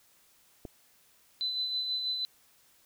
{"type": "clicks", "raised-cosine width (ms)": 2, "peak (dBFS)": [-27, -37], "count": 2, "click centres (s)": [0.652, 0.655]}
{"type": "tone with tremolo", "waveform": "sine", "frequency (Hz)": 4016, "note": "B7", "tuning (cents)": 28, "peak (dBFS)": -28, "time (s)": [1.41, 2.25], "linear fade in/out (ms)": 0, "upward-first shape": "sine", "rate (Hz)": 6.2, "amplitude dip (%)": 40}
{"effects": ["white hiss -64 dBFS RMS until 2.85 s"]}